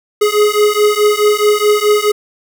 square beating tone pair, 416.7 / 421.4 Hz, G#4 / G#4, +6 / +25 cents, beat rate 4.7 Hz, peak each -13 dBFS, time 0.21-2.12 s, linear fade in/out 10 ms, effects none

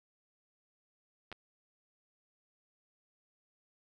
clicks, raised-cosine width 0.3 ms, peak -29 dBFS, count 2, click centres 1.317 / 1.326 s, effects none

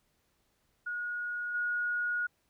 sine tone with level steps, 1446 Hz, F#6, 40 cents flat, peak -33 / -29 dBFS, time 0.86-2.27 s, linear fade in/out 10 ms, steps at 1.54 s, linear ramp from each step 10 ms, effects pink hiss -74 dBFS RMS until 2.49 s

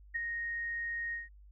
sine tone with ADSR envelope, 1864.7 Hz, A#6, in tune, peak -29 dBFS, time 0.14-1.29 s, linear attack 19 ms, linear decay 13 ms, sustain -5 dB, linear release 160 ms, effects added 50 Hz sine -53 dBFS peak until 1.51 s

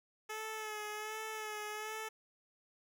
10% pulse tone with vibrato, 429.9 Hz, A4, 40 cents flat, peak -32 dBFS, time 0.29-2.09 s, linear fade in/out 10 ms, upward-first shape sine, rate 1.3 Hz, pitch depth 35 cents each way, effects none

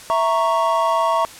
triangle chord, A# diminished, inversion second, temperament equal, 659.3 / 932.3 / 1108.7 Hz, E5 / A#5 / C#6, 0 / 0 / 0 cents, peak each -18 dBFS, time 0.1-1.25 s, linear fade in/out 0 ms, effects white hiss -39 dBFS RMS until 1.39 s + low-pass 10000 Hz 12 dB/octave

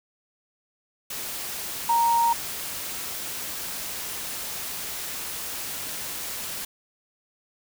sine tone in noise, 932.3 Hz, A#5, in tune, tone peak -18 dBFS, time 1.89-2.33 s, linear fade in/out 5 ms, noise white, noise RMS -33 dBFS, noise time 1.1-6.65 s, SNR +12 dB, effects none

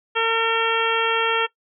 harmonic tone with a mistuned harmonic, 454.1 Hz, A#4, 45 cents flat, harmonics 1 / 2 / 3 / 4 / 5 / 6 / 7, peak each -23 / -25 / -23 / -28 / -30 / -26 / -26 dBFS, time 0.15-1.47 s, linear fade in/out 20 ms, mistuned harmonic 7, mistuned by +22 cents, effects noise-tail reverb RT60 0.1 s tail -20 dB re dry

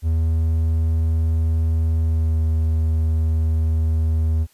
triangle tone with pitch glide, 80.7 to 79.77 Hz, E2 to D#2, -36 to +44 cents, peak -14 dBFS, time 0.02-4.47 s, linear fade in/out 50 ms, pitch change -20 cents, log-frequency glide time 2.02-2.41 s, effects white hiss -57 dBFS RMS until 4.53 s + resampled to 32000 Hz

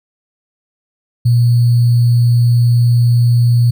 sine tone with sample-and-hold, 119.7 Hz, A#2, 46 cents sharp, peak -7 dBFS, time 1.25-3.71 s, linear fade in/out 10 ms, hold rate 4410 Hz, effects none

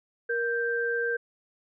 sine tone pair together, 470.2 / 1572 Hz, A#4 / G6, +15 / +4 cents, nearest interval octave + major sixth, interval 2089 cents, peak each -28 dBFS, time 0.29-1.17 s, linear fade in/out 10 ms, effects none

